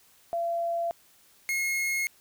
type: tone pair in turn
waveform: sine / 45% pulse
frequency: 680 / 2159 Hz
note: F5 / C#7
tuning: -46 / -46 cents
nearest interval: octave + minor sixth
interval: 2000 cents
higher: second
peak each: -26 dBFS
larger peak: neither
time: 0.33-0.91 / 1.49-2.07 s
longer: neither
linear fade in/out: 0 ms
effects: white hiss -60 dBFS RMS until 2.2 s